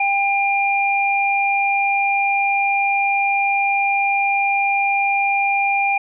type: tone pair together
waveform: sine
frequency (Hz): 795.4 / 2400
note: G5 / D7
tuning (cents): +25 / +37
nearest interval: octave + perfect fifth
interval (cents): 1912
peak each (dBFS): -18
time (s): 0-5.98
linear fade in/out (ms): 5
effects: none